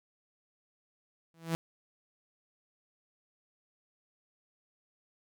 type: tone with exponential growth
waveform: sawtooth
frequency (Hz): 164.7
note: E3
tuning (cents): -1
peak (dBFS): -22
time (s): 1.34-1.55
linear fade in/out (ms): 0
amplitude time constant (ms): 45
effects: none